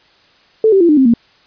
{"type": "tone with pitch steps", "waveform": "sine", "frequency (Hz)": [440, 387.5, 341.3, 300.5, 264.7, 233.1], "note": ["A4", "G4", "F4", "D4", "C4", "A#3"], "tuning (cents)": [0, -20, -40, 40, 20, 0], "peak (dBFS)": -6, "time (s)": [0.64, 1.138], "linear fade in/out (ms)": 2, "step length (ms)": 83, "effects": ["white hiss -50 dBFS RMS until 1.46 s", "resampled to 11025 Hz"]}